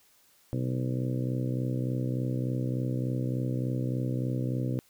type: harmonic tone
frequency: 63.4 Hz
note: B1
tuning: 46 cents sharp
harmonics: 2 / 3 / 4 / 5 / 6 / 7 / 8 / 9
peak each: -29 / -39 / -35 / -37 / -45 / -44 / -41 / -48 dBFS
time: 0.53-4.79 s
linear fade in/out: 0 ms
effects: white hiss -63 dBFS RMS until 4.89 s